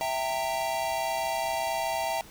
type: chord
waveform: square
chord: E diminished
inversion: none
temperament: equal with one note detuned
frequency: 659.3 / 784 / 917.4 Hz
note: E5 / G5 / Bb5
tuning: 0 / 0 / -28 cents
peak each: -32 / -33 / -33 dBFS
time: 0.01-2.21 s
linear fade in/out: 0 ms
effects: pink hiss -50 dBFS RMS until 2.3 s